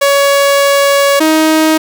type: tone pair in turn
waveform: sawtooth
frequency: 561 / 314.9 Hz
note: C#5 / D#4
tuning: +21 / +21 cents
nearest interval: minor seventh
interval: 1000 cents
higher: first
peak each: -3 dBFS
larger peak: neither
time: 0.01-1.2 / 1.2-1.78 s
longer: first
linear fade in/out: 10 ms
effects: none